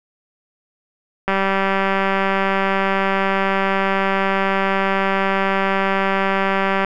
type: click train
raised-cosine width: 0.5 ms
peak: -4 dBFS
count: 1081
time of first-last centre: 1.28-6.847 s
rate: 194 Hz
effects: none